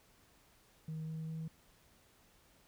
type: tone with pitch steps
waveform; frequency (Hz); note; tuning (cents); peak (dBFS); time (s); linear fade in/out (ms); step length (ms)
sine; 158 / 159.19 / 160.39; D#3 / D#3 / E3; +27 / +40 / -47; -37; 0.88-1.48; 5; 200
effects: tanh soft clip ceiling -37 dBFS + pink hiss -67 dBFS RMS until 2.67 s